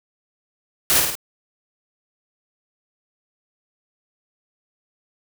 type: noise with echo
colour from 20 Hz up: white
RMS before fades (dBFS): -17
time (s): 0.9-1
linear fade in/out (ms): 0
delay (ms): 51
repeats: 3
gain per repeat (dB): -4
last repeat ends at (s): 1.153
effects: none